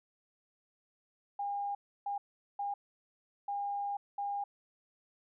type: tone bursts at uneven times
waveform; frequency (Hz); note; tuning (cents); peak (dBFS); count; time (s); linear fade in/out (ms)
sine; 808; G#5; -48; -33; 5; 1.39-1.75 / 2.06-2.18 / 2.59-2.74 / 3.48-3.97 / 4.18-4.44; 5
effects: none